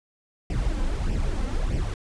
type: noise with flanger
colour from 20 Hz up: brown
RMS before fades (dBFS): -25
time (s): 0.5-1.94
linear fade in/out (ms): 2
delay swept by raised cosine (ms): 0.37 to 3.87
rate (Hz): 1.6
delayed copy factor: +0.65
effects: resampled to 22050 Hz